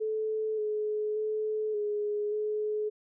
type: tone with pitch steps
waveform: sine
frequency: 435 / 424.9 / 430.5 / 416.8 / 424.8 Hz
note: A4 / G#4 / A4 / G#4 / G#4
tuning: -20 / +40 / -38 / +6 / +39 cents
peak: -28 dBFS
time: 0-2.9 s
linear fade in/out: 20 ms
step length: 580 ms
effects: none